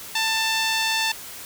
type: tone with band-pass filter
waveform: sawtooth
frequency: 889 Hz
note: A5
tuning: 18 cents sharp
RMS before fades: -23 dBFS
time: 0.15-1.12 s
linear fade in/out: 5 ms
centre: 3800 Hz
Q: 1
effects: white hiss -38 dBFS RMS until 1.45 s